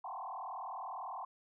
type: tone with frequency modulation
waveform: sine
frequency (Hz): 901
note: A5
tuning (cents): +41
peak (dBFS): -40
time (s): 0.04-1.25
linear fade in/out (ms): 5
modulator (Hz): 39.9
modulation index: 4.8
effects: none